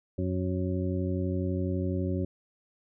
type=harmonic tone; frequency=92 Hz; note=F#2; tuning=9 cents flat; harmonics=1 / 2 / 3 / 4 / 6; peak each=-30 / -33 / -34 / -35 / -39 dBFS; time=0.18-2.25 s; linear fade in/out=5 ms; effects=none